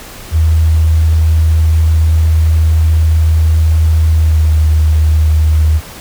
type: tone with pitch glide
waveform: sine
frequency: 79.8 to 77.75 Hz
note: D#2 to D#2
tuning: +44 to -1 cents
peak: -6 dBFS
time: 0.31-5.81 s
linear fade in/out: 50 ms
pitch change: -45 cents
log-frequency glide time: 4.08-4.59 s
effects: pink hiss -31 dBFS RMS until 6 s